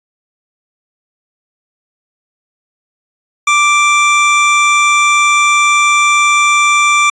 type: tone pair together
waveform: square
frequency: 1177 / 2351 Hz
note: D6 / D7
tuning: +3 / +1 cents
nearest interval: octave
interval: 1198 cents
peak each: -11 dBFS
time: 3.47-7.1 s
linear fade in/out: 5 ms
effects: resampled to 22050 Hz